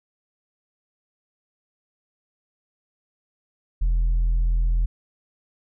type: tone with tanh clipping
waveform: triangle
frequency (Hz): 41.84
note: E1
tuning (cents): +27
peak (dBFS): -18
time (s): 3.81-4.86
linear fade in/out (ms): 10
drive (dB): 7
effects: none